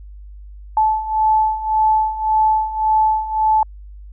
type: beating tone pair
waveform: sine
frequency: 868 / 869.8 Hz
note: A5 / A5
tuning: -24 / -20 cents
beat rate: 1.8 Hz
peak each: -19 / -15 dBFS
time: 0.77-3.63 s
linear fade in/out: 2 ms
effects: added 50 Hz sine -34 dBFS peak until 4.12 s